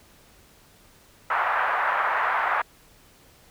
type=band-pass noise; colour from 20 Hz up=pink; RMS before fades=-24 dBFS; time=1.3-2.62 s; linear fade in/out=5 ms; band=810 to 1700 Hz; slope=24 dB/octave; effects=pink hiss -55 dBFS RMS until 3.5 s